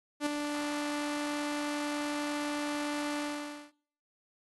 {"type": "tone with ADSR envelope", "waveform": "sawtooth", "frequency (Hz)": 293.7, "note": "D4", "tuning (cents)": 0, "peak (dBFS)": -22, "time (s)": [0.2, 3.72], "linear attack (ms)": 64, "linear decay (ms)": 4, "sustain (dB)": -6, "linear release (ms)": 530, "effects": ["noise-tail reverb RT60 0.6 s tail -22 dB re dry", "AAC 32 kbps"]}